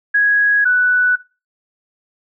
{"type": "tone pair in turn", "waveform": "sine", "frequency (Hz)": [1661.2, 1485.1], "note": ["G#6", "F#6"], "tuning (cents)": [0, 6], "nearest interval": "major second", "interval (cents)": 194, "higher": "first", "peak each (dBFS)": -10, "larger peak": "neither", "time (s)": [[0.14, 0.65], [0.65, 1.16]], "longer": "neither", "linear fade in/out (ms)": 10, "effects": ["noise-tail reverb RT60 0.3 s tail -20 dB re dry"]}